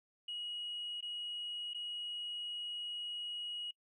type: tone with dropouts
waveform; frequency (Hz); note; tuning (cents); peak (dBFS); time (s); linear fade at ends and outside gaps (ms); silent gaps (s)
sine; 2900; F#7; -35; -38; 0.28-3.71; 5; 1.008-1.025 / 1.735-1.745
effects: noise-tail reverb RT60 0.1 s tail -26 dB re dry + tanh soft clip ceiling -36 dBFS